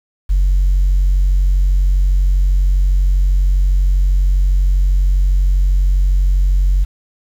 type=tone; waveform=sine; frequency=46.25 Hz; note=F#1; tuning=in tune; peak=-8 dBFS; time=0.29-6.85 s; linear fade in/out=20 ms; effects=tanh soft clip ceiling -7 dBFS + 7-bit